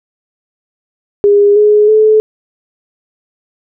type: tone with pitch steps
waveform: sine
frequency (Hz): 407.6 / 419.8 / 432.3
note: G#4 / G#4 / A4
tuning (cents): -32 / +19 / -31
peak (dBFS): -4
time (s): 1.24-2.2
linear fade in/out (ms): 0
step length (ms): 320
effects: none